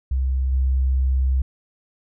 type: tone with level steps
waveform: sine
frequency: 65.41 Hz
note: C2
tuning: in tune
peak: -18 / -16 dBFS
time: 0.11-1.42 s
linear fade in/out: 5 ms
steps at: 0.52 s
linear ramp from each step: 10 ms
effects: none